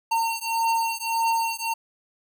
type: beating tone pair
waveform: square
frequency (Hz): 911 / 912.7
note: A#5 / A#5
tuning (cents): -40 / -37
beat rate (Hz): 1.7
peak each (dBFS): -26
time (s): 0.11-1.74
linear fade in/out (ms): 10
effects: none